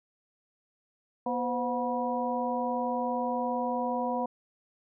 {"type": "harmonic tone with a mistuned harmonic", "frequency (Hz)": 242.6, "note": "B3", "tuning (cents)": -31, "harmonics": [1, 2, 3, 4], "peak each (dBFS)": [-33, -33, -33, -33], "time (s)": [1.26, 4.26], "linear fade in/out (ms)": 5, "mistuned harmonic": 2, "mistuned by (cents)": 88, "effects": []}